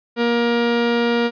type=tone pair together; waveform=45% pulse; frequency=236.2 / 472.4 Hz; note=A#3 / A#4; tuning=+23 / +23 cents; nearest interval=octave; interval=1200 cents; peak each=-19 dBFS; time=0.16-1.31 s; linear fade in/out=50 ms; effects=resampled to 11025 Hz